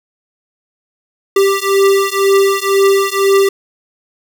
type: beating tone pair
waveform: square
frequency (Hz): 392 / 394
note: G4 / G4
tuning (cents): 0 / +9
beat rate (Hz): 2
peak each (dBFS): -13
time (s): 1.36-3.49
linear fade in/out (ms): 5
effects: none